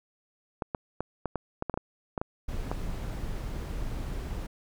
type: clicks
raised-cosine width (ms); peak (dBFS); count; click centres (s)
1; -16; 12; 0.622 / 0.748 / 1.006 / 1.257 / 1.357 / 1.624 / 1.697 / 1.741 / 1.775 / 2.178 / 2.215 / 2.715
type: noise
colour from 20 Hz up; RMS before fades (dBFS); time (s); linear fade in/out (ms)
brown; -34; 2.48-4.47; 10
effects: none